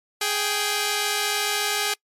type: tone pair together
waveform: 5% pulse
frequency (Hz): 416.4 / 786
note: G#4 / G5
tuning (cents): +5 / +4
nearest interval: major seventh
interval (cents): 1099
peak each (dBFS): -13 / -14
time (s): 0.21-1.94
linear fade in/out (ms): 5
effects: noise-tail reverb RT60 0.1 s tail -26 dB re dry + MP3 64 kbps